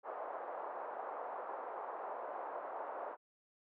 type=band-pass noise; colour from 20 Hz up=pink; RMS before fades=-44 dBFS; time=0.03-3.17 s; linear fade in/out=50 ms; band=540 to 1100 Hz; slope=24 dB/octave; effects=none